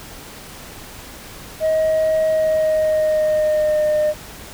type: tone with pitch glide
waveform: sine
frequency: 632 to 607.7 Hz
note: D#5 to D#5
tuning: +27 to -41 cents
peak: -12 dBFS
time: 1.6-4.14 s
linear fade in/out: 50 ms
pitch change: -68 cents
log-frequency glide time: 2.26-3.89 s
effects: tanh soft clip ceiling -13 dBFS + pink hiss -37 dBFS RMS until 4.53 s